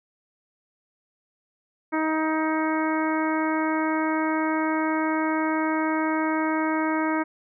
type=harmonic tone; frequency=314.7 Hz; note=D#4; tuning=20 cents sharp; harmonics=1 / 2 / 3 / 4 / 5 / 6 / 7; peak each=-24 / -31 / -29 / -32 / -33 / -37 / -35 dBFS; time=1.92-7.24 s; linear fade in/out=20 ms; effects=none